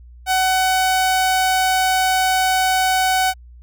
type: tone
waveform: sawtooth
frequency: 750 Hz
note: F#5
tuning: 23 cents sharp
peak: -11 dBFS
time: 0.26-3.34 s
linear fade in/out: 50 ms
effects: added 60 Hz sine -39 dBFS peak until 3.62 s